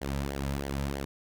sawtooth tone with flanger, 69.3 Hz, C#2, in tune, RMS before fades -33 dBFS, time 0.01-1.05 s, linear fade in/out 10 ms, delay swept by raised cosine 0.77 to 2.77 ms, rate 3.1 Hz, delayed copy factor -0.7, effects none

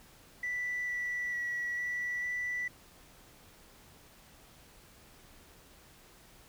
sine tone with pitch steps, 1973 / 1960 / 1935 / 1956 / 1971 Hz, B6 / B6 / B6 / B6 / B6, -2 / -14 / -36 / -17 / -4 cents, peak -31 dBFS, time 0.43-2.68 s, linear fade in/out 5 ms, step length 450 ms, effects tanh soft clip ceiling -29 dBFS + pink hiss -58 dBFS RMS until 6.48 s

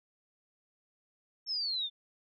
sine exponential sweep, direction down, 5460 to 3520 Hz, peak -31 dBFS, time 1.46-1.9 s, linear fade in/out 50 ms, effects none

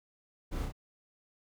brown noise with echo, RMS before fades -37 dBFS, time 0.51-0.66 s, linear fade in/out 20 ms, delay 32 ms, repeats 2, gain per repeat -2 dB, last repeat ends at 0.724 s, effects none

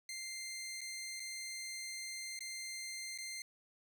15% pulse tone with dropouts, 2093 Hz, C7, in tune, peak -36 dBFS, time 0.09-3.42 s, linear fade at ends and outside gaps 2 ms, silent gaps 0.808-0.814 / 1.197-1.201 / 2.391-2.406 / 3.177-3.185 s, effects none

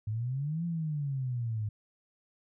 sine exponential two-way sweep, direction up then down, 103.83 to 173 to 103.83 Hz, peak -30 dBFS, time 0.07-1.69 s, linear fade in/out 5 ms, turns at 0.65 s, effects none

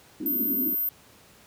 pink band-pass noise, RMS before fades -32 dBFS, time 0.2-0.75 s, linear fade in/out 5 ms, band 240 to 320 Hz, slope 48 dB/octave
sine tone, 13610 Hz, G#9, 41 cents sharp, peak -24 dBFS, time 0.26-0.89 s, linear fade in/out 2 ms
effects pink hiss -54 dBFS RMS until 1.46 s + high-pass 80 Hz 12 dB/octave

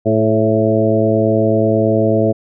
harmonic tone with a mistuned harmonic, 110 Hz, A2, in tune, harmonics 1 / 2 / 3 / 4 / 5 / 6, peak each -18 / -18 / -18 / -18 / -18 / -18 dBFS, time 0.05-2.33 s, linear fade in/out 20 ms, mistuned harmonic 4, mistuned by -33 cents, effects none

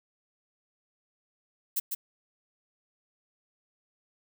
violet noise with echo, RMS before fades -28 dBFS, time 1.76-1.8 s, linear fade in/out 10 ms, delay 150 ms, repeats 1, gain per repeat -4 dB, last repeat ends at 1.95 s, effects none

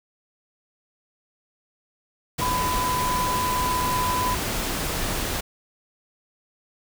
sine tone in noise, 1000 Hz, B5, 21 cents sharp, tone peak -23 dBFS, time 2.41-4.35 s, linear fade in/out 10 ms, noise pink, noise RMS -27 dBFS, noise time 2.38-5.41 s, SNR +1 dB, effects none

